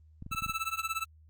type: clicks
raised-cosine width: 5 ms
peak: -30 dBFS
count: 7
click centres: 0.224 / 0.264 / 0.315 / 0.348 / 0.423 / 0.463 / 0.496 s
type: tone with tremolo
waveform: 25% pulse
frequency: 1318.5 Hz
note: E6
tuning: in tune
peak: -24 dBFS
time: 0.31-1.05 s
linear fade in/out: 20 ms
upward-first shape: triangle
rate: 17 Hz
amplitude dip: 100%
effects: added 78 Hz sine -55 dBFS peak until 1.29 s + Opus 32 kbps